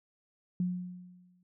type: tone with exponential decay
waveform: sine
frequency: 180 Hz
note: F#3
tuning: 47 cents flat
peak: -26 dBFS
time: 0.6-1.43 s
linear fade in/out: 2 ms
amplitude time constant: 180 ms
effects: none